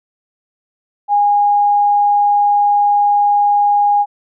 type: tone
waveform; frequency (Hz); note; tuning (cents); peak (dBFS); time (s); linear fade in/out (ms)
sine; 820; G#5; -22; -9; 1.08-4.06; 50
effects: none